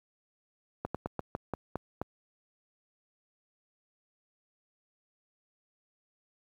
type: slowing click train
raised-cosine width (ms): 1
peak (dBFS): -18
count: 8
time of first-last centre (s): 0.85-2.016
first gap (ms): 96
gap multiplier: 1.18
effects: high-pass 60 Hz 12 dB/octave + 10-bit